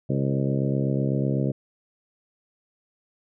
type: harmonic tone with a mistuned harmonic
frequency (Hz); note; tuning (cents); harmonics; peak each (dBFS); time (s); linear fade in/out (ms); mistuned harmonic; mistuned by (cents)
68; C#2; -33; 2 / 3 / 4 / 5 / 6 / 7 / 8 / 9; -24 / -28 / -30 / -32 / -34 / -35 / -36 / -37; 0.09-1.52; 10; 8; -19
effects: none